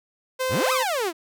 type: tone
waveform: sawtooth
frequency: 517 Hz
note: C5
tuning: 21 cents flat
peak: -19 dBFS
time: 0.39-0.84 s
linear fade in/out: 20 ms
type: exponential two-way sweep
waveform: sawtooth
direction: up then down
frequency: 68.9 to 1316 to 309.3 Hz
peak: -19 dBFS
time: 0.49-1.13 s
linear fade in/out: 50 ms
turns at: 0.72 s
effects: none